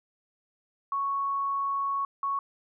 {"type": "tone bursts at uneven times", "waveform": "sine", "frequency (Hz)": 1108.7, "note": "C#6", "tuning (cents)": 0, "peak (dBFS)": -26, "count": 2, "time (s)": [[0.92, 2.05], [2.23, 2.39]], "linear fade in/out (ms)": 2, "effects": []}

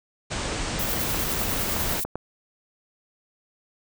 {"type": "low-pass noise", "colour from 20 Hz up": "pink", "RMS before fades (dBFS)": -29, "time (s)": [0.3, 2.01], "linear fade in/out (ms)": 20, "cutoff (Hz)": 8900, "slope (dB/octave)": 96}
{"type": "noise with tremolo", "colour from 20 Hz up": "violet", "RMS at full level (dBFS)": -28, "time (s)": [0.79, 2.04], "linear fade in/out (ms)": 5, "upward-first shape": "square", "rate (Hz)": 10, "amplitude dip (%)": 30}
{"type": "clicks", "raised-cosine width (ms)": 1, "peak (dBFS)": -15, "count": 5, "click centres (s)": [1.145, 1.415, 1.765, 2.05, 2.156]}
{"effects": []}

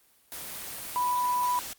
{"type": "tone in noise", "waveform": "sine", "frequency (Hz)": 987.8, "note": "B5", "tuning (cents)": 0, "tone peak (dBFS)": -24, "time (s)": [0.96, 1.59], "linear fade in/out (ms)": 0, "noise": "white", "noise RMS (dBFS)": -38, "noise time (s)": [0.32, 1.73], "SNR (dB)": 11, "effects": ["white hiss -63 dBFS RMS until 1.78 s", "Opus 24 kbps"]}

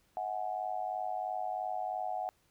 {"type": "tone with amplitude modulation", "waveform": "sine", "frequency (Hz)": 740, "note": "F#5", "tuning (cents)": 0, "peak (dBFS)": -29, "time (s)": [0.17, 2.29], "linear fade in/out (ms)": 0, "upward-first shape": "sine", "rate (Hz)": 103, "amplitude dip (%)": 95, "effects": ["pink hiss -71 dBFS RMS until 2.5 s"]}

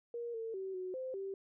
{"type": "tone with pitch steps", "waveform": "sine", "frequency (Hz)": [472.2, 450.9, 382.3, 369.2, 518, 389.1], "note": ["A#4", "A4", "G4", "F#4", "C5", "G4"], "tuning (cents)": [22, 42, -43, -4, -17, -13], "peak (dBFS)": -38, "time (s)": [0.14, 1.34], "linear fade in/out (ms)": 2, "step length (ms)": 200, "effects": []}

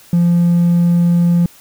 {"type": "tone", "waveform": "triangle", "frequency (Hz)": 172.7, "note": "F3", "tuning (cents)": -19, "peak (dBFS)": -6, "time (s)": [0.13, 1.46], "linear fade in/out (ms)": 2, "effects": ["tanh soft clip ceiling -4 dBFS", "white hiss -44 dBFS RMS until 1.6 s"]}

